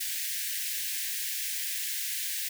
white high-pass noise, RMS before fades -33 dBFS, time 0-2.49 s, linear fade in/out 10 ms, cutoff 1600 Hz, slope 96 dB/octave, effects none

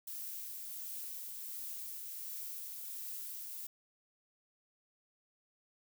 violet noise with tremolo, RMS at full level -43 dBFS, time 0.07-3.67 s, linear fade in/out 5 ms, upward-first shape triangle, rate 1.4 Hz, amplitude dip 25%, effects none

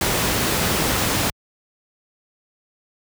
pink noise, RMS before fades -20 dBFS, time 0.01-1.3 s, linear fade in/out 2 ms, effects high-pass 60 Hz 12 dB/octave

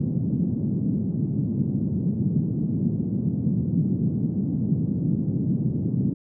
white band-pass noise, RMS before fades -24 dBFS, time 0-6.14 s, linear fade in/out 10 ms, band 120 to 220 Hz, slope 24 dB/octave, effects none

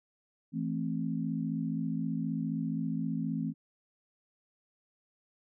sine chord, A minor, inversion second, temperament just, 165 / 220 / 264 Hz, E3 / A3 / C4, +2 / 0 / +16 cents, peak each -34 / -35 / -35 dBFS, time 0.52-3.54 s, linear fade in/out 50 ms, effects none

